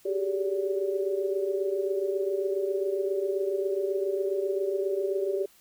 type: tone cluster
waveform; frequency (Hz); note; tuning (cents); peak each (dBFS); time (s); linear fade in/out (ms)
sine; 375 / 391.6 / 419 / 575; F#4 / G4 / G#4 / D5; +23 / -2 / +15 / -37; -36 / -27 / -35 / -33; 0.05-5.46; 10
effects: white hiss -59 dBFS RMS until 5.6 s